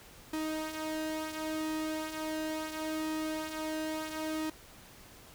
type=tone with flanger; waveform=sawtooth; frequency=313 Hz; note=D#4; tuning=10 cents sharp; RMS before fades=-36 dBFS; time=0.33-4.5 s; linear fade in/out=5 ms; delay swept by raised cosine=1.8 to 4.1 ms; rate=0.72 Hz; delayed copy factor=-0.5; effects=pink hiss -54 dBFS RMS until 5.34 s